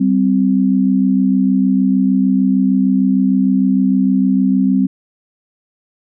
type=tone pair together; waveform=sine; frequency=193.84 / 260.4 Hz; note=G3 / C4; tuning=-19 / -8 cents; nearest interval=perfect fourth; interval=511 cents; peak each=-13 dBFS; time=0-4.87 s; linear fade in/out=10 ms; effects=none